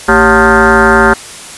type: tone with frequency modulation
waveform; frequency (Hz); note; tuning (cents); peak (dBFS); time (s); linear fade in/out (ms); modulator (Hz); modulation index
sine; 896; A5; +31; -3; 0.08-1.14; 10; 168; 4.4
effects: white hiss -28 dBFS RMS until 1.57 s + resampled to 24000 Hz